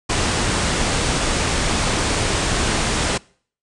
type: low-pass noise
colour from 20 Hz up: pink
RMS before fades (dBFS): -20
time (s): 0.09-3.18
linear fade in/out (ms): 10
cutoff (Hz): 9500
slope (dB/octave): 96
effects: noise-tail reverb RT60 0.5 s tail -24 dB re dry